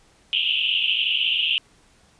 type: band-pass noise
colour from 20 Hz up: pink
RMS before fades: -22 dBFS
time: 0.33-1.58 s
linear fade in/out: 0 ms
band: 2700 to 3200 Hz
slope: 96 dB/octave
effects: pink hiss -57 dBFS RMS until 2.19 s + resampled to 22050 Hz